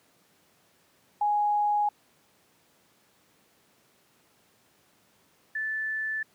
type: tone pair in turn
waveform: sine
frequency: 830.6 / 1752.4 Hz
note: G#5 / A6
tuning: 0 / -7 cents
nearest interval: octave + minor second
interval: 1293 cents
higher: second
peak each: -22 / -28 dBFS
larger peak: first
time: 1.21-1.89 / 5.55-6.23 s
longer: neither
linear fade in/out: 5 ms
effects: pink hiss -64 dBFS RMS until 6.34 s + high-pass 150 Hz 12 dB/octave